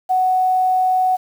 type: tone with quantisation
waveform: sine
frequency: 743 Hz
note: F#5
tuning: 7 cents sharp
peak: -13 dBFS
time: 0.09-1.17 s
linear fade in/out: 20 ms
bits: 7
effects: none